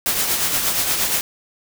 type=noise with tremolo; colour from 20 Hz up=white; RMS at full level=-18 dBFS; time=0.06-1.21 s; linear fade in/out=0 ms; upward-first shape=triangle; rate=8.5 Hz; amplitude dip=50%; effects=none